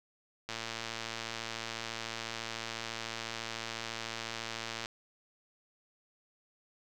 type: click train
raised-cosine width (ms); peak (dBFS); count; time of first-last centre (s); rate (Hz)
0.2; -20; 499; 0.49-4.858; 114
effects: none